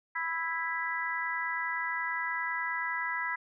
harmonic tone, 329.6 Hz, E4, in tune, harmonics 3 / 4 / 5 / 6, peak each -36 / -39 / -36 / -34 dBFS, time 0.15-3.36 s, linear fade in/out 10 ms, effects none

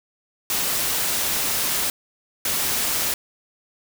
white noise bursts at uneven times, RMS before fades -23 dBFS, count 2, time 0.5-1.9 / 2.45-3.14 s, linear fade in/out 2 ms, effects none

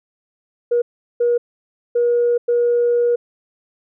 sine tone bursts at uneven times, 478.6 Hz, A#4, 46 cents sharp, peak -12 dBFS, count 4, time 0.71-0.82 / 1.2-1.38 / 1.95-2.38 / 2.48-3.16 s, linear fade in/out 10 ms, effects tanh soft clip ceiling -9 dBFS

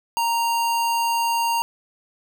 square tone, 930 Hz, A#5, 4 cents flat, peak -20 dBFS, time 0.17-1.62 s, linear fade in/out 0 ms, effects none

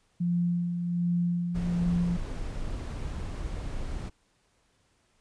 sine tone with tremolo, 173.9 Hz, F3, 7 cents flat, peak -23 dBFS, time 0.2-2.17 s, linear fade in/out 10 ms, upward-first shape sine, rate 1.3 Hz, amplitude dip 45%
brown noise, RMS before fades -34 dBFS, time 1.54-4.1 s, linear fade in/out 20 ms
effects pink hiss -69 dBFS RMS until 5.2 s + resampled to 22050 Hz

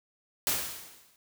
white noise with exponential decay, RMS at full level -26 dBFS, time 0.47-1.16 s, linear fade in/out 0 ms, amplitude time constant 150 ms, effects none

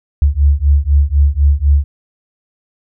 sine beating tone pair, 69.6 / 73.6 Hz, C#2 / D2, +8 / +4 cents, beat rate 4 Hz, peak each -11 dBFS, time 0.22-1.84 s, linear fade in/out 0 ms, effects none

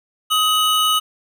square tone pair together, 1259 / 2960 Hz, D#6 / F#7, +20 / 0 cents, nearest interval octave + minor third, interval 1480 cents, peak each -18 dBFS, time 0.3-1 s, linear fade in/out 20 ms, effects none

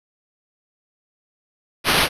white noise with sample-and-hold, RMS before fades -17 dBFS, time 1.84-2.09 s, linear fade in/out 50 ms, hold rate 7350 Hz, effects resampled to 32000 Hz

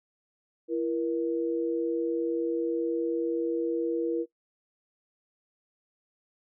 sine tone pair together, 335.6 / 474.6 Hz, E4 / A#4, +31 / +31 cents, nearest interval tritone, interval 600 cents, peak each -28 / -29 dBFS, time 0.68-4.26 s, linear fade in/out 50 ms, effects noise-tail reverb RT60 0.1 s tail -19 dB re dry

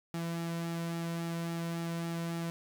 sawtooth tone with flanger, 167.8 Hz, E3, 31 cents sharp, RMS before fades -36 dBFS, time 0.14-2.5 s, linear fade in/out 0 ms, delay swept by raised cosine 1.9 to 2.46 ms, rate 3.6 Hz, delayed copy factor -0.5, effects none

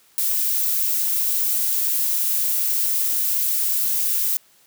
violet noise, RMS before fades -21 dBFS, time 0.18-4.37 s, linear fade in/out 0 ms, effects white hiss -56 dBFS RMS until 4.66 s + high-pass 100 Hz 12 dB/octave

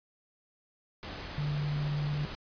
sine tone in noise, 146.83 Hz, D3, in tune, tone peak -29 dBFS, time 1.38-2.25 s, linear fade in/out 0 ms, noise pink, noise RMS -41 dBFS, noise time 1.03-2.35 s, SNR +9 dB, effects resampled to 11025 Hz

